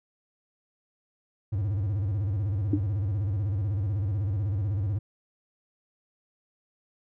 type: tone with vibrato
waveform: triangle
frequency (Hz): 100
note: G2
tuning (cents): +35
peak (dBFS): -23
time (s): 1.52-4.99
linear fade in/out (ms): 10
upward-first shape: square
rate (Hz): 16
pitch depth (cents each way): 140
type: tone with exponential decay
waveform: sine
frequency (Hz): 298.2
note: D4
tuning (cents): +27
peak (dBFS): -17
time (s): 2.73-2.82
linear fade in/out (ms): 5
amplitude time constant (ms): 18
effects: none